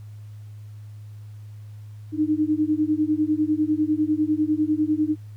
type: beating tone pair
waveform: sine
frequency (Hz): 301.5 / 311.5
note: D4 / D#4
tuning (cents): +46 / +2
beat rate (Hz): 10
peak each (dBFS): -22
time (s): 2.12-5.16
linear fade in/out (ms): 50
effects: added 105 Hz sine -37 dBFS peak until 5.36 s + pink hiss -61 dBFS RMS until 5.36 s